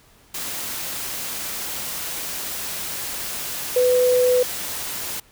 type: tone in noise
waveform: sine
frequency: 499.7 Hz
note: B4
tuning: 20 cents sharp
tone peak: -14 dBFS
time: 3.76-4.43 s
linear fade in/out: 5 ms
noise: white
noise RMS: -29 dBFS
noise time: 0.34-5.2 s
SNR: +12 dB
effects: pink hiss -54 dBFS RMS until 5.31 s